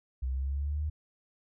sine linear sweep, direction up, 63 to 77 Hz, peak -29 dBFS, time 0.22-0.9 s, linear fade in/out 10 ms, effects none

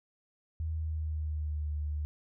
sine tone with pitch glide, 79.7 to 74.79 Hz, D#2 to D2, +42 to +32 cents, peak -31 dBFS, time 0.6-2.05 s, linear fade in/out 0 ms, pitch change -110 cents, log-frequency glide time 0.7-1.67 s, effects none

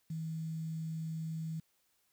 sine tone with quantisation, 160.6 Hz, E3, 45 cents flat, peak -36 dBFS, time 0.1-1.6 s, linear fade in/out 5 ms, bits 10, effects white hiss -75 dBFS RMS until 2.12 s

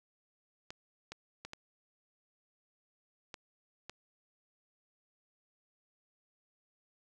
clicks, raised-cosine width 0.2 ms, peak -26 dBFS, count 6, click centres 0.705 / 1.12 / 1.45 / 1.534 / 3.342 / 3.896 s, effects none

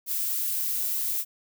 violet noise, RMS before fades -28 dBFS, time 0.06-1.25 s, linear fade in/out 50 ms, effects none

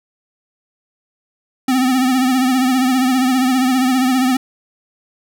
square tone with vibrato, 257.4 Hz, C4, 28 cents flat, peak -13 dBFS, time 1.68-4.37 s, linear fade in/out 5 ms, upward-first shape triangle, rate 15 Hz, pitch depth 71 cents each way, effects none

